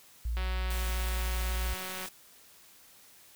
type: tone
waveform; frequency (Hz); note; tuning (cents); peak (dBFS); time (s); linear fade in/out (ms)
sine; 57.6; A#1; -20; -29; 0.25-1.74; 5
type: click train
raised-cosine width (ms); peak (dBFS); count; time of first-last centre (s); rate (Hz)
0.3; -24; 315; 0.37-2.058; 186
type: noise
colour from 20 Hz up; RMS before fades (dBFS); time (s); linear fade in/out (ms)
white; -42; 0.7-2.09; 5
effects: white hiss -57 dBFS RMS until 3.35 s